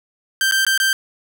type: tone with dropouts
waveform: sawtooth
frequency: 1568 Hz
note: G6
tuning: in tune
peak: -11 dBFS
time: 0.41-0.93 s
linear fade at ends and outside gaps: 1 ms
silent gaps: 0.512-0.521 / 0.65-0.666 / 0.777-0.8 s
effects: none